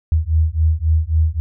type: beating tone pair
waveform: sine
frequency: 77.78 / 81.48 Hz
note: D#2 / E2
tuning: 0 / -20 cents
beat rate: 3.7 Hz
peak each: -16 dBFS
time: 0.12-1.4 s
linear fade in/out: 0 ms
effects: none